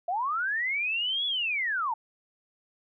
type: linear two-way sweep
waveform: sine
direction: up then down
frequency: 659.3 to 3433 to 845 Hz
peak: -26 dBFS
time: 0.08-1.94 s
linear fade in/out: 5 ms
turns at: 1.26 s
effects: none